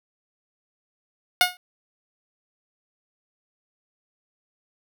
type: tone with exponential decay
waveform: 10% pulse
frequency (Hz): 722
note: F#5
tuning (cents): -43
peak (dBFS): -3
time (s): 1.41-1.57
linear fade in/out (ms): 1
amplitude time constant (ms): 34
effects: none

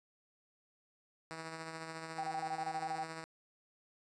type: tone with tremolo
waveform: 5% pulse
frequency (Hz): 161.7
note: E3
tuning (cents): -33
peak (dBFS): -30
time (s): 1.31-3.24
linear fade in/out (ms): 0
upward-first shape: triangle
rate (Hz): 14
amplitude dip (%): 45
type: tone bursts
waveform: sine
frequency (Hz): 784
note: G5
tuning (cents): 0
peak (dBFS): -35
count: 11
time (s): 2.18-3.037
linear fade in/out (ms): 5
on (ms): 57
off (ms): 23
effects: resampled to 22050 Hz

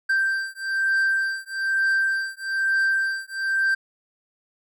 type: beating tone pair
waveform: triangle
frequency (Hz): 1568 / 1569.1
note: G6 / G6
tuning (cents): 0 / +1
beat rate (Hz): 1.1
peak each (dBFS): -22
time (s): 0.09-3.75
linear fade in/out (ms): 10
effects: none

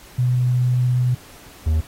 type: tone pair in turn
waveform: sine / triangle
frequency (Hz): 124.8 / 78.62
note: B2 / D#2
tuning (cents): +19 / +19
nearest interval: minor sixth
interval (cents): 800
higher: first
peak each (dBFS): -15 / -13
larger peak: second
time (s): 0.18-1.15 / 1.66-1.81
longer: first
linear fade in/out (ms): 10
effects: pink hiss -45 dBFS RMS until 1.87 s + AAC 48 kbps

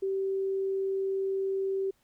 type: tone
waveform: sine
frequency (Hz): 386.9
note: G4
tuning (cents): -23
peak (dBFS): -27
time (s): 0.02-1.91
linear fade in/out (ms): 10
effects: pink hiss -70 dBFS RMS until 2.03 s

